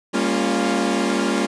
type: chord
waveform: sawtooth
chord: G half-diminished seventh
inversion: none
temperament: equal with one note detuned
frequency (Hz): 201.2 / 233.1 / 277.2 / 349.2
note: G3 / Bb3 / Db4 / F4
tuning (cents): +45 / 0 / 0 / 0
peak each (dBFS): -20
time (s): 0.13-1.47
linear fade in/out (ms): 20
effects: resampled to 22050 Hz